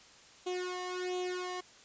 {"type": "tone with flanger", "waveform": "sawtooth", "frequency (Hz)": 363.1, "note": "F#4", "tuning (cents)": -33, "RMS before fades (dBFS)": -37, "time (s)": [0.46, 1.61], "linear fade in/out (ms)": 10, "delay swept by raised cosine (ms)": [0.29, 1.03], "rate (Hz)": 1.4, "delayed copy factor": 0.9, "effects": ["white hiss -57 dBFS RMS until 1.84 s", "resampled to 16000 Hz"]}